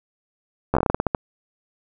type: slowing click train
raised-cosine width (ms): 1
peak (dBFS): -5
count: 12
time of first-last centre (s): 0.74-1.148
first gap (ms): 12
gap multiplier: 1.21
effects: none